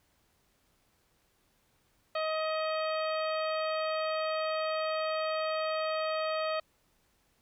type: harmonic tone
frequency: 630 Hz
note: D#5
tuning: 21 cents sharp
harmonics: 1 / 2 / 3 / 4 / 5 / 6 / 7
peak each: -31 / -35 / -43 / -42 / -45 / -48 / -45 dBFS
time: 2.15-6.6 s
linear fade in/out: 5 ms
effects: pink hiss -71 dBFS RMS until 7.41 s